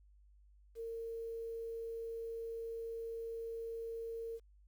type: tone with quantisation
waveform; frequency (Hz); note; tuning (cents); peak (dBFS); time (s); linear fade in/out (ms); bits
sine; 457.3; A#4; -33; -40; 0.75-4.4; 50; 11
effects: added 50 Hz sine -61 dBFS peak until 4.67 s